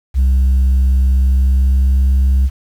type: tone with pitch glide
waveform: sine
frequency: 65.41 to 66.36 Hz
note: C2 to C2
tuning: 0 to +25 cents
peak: -6 dBFS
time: 0.14-2.5 s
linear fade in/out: 50 ms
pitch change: +25 cents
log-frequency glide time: 1.08-2.06 s
effects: tanh soft clip ceiling -8 dBFS + 7-bit